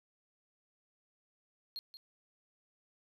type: tone with echo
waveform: triangle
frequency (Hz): 4236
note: C8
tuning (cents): +21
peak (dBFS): -38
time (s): 1.76-1.79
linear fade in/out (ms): 0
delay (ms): 180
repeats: 1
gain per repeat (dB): -10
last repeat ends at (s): 1.97
effects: none